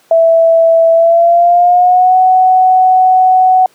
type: tone with pitch glide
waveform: sine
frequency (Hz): 659.3 to 744.3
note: E5 to F#5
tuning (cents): 0 to +10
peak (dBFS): -4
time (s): 0.11-3.66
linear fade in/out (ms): 2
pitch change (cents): +210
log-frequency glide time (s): 0.92-2.17
effects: pink hiss -49 dBFS RMS until 3.74 s + high-pass 300 Hz 12 dB/octave